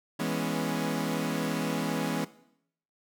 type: chord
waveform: sawtooth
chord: C# minor seventh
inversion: first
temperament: equal with one note detuned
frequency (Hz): 164.81 / 207.7 / 245.4 / 277.2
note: E3 / G#3 / B3 / C#4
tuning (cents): 0 / 0 / -11 / 0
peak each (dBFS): -30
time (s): 0.19-2.25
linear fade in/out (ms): 10
effects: noise-tail reverb RT60 0.7 s tail -17 dB re dry